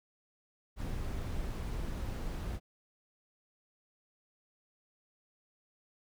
brown noise, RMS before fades -37 dBFS, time 0.76-2.6 s, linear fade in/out 50 ms, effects none

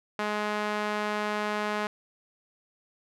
sawtooth tone with band-pass filter, 210 Hz, G#3, 19 cents sharp, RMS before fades -30 dBFS, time 0.19-1.87 s, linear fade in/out 2 ms, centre 1300 Hz, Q 0.72, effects none

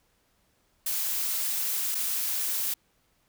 blue noise with dropouts, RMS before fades -29 dBFS, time 0.86-2.74 s, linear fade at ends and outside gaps 5 ms, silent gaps 1.947-1.951 s, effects pink hiss -69 dBFS RMS until 3.28 s

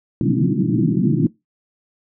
pink band-pass noise, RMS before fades -17 dBFS, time 0.21-1.27 s, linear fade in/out 2 ms, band 120 to 340 Hz, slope 96 dB/octave, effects noise-tail reverb RT60 0.2 s tail -22 dB re dry

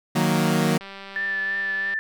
sawtooth chord, D# minor, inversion none, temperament equal, 155.56 / 185 / 233.1 Hz, D#3 / F#3 / A#3, 0 / 0 / 0 cents, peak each -19 / -19 / -19 dBFS, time 0.15-0.78 s, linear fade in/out 10 ms
click train, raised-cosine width 0.3 ms, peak -23 dBFS, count 222, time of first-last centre 0.81-1.938 s, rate 196 Hz
sine tone with vibrato, 1760 Hz, A6, in tune, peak -23 dBFS, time 1.16-1.99 s, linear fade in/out 0 ms, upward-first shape triangle, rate 3 Hz, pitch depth 25 cents each way
effects none

